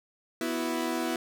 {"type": "chord", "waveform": "sawtooth", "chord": "B suspended fourth", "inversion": "none", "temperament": "equal", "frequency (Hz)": [246.9, 329.6, 370], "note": ["B3", "E4", "F#4"], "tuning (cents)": [0, 0, 0], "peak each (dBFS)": [-29, -27, -33], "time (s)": [0.41, 1.16], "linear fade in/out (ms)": 2, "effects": []}